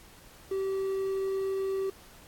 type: tone with quantisation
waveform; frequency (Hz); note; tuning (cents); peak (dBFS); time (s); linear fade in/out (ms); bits
triangle; 386.2; G4; -26; -26; 0.51-1.9; 5; 9
effects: pink hiss -54 dBFS RMS until 2.27 s + AAC 64 kbps